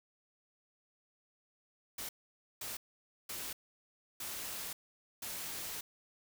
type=noise bursts at uneven times; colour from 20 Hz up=white; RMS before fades=-42 dBFS; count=5; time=1.98-2.09 / 2.61-2.77 / 3.29-3.53 / 4.2-4.73 / 5.22-5.81 s; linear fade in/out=5 ms; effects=none